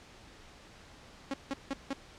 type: tone bursts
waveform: sawtooth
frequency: 273.3 Hz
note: C#4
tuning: 24 cents flat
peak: -28 dBFS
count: 4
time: 1.31-1.932 s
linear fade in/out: 2 ms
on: 28 ms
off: 170 ms
effects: pink hiss -54 dBFS RMS until 2.18 s + low-pass 6000 Hz 12 dB/octave